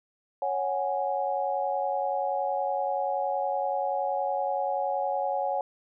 sine chord, C# suspended fourth, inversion none, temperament equal, 554.4 / 740 / 830.6 Hz, C#5 / F#5 / G#5, 0 / 0 / 0 cents, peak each -30 dBFS, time 0.42-5.61 s, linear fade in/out 2 ms, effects none

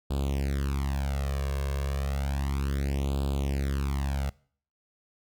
sawtooth tone with flanger, 69.1 Hz, C#2, 5 cents flat, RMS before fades -29 dBFS, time 0.1-4.3 s, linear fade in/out 10 ms, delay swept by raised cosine 0.25 to 1.85 ms, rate 0.32 Hz, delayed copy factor +1, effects noise-tail reverb RT60 0.5 s tail -22 dB re dry

